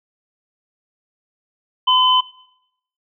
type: tone pair together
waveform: sine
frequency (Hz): 1015 / 3042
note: B5 / F#7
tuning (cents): +47 / +47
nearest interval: octave + perfect fifth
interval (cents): 1900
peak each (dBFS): -14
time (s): 1.87-2.21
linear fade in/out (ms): 10
effects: noise-tail reverb RT60 0.8 s tail -20 dB re dry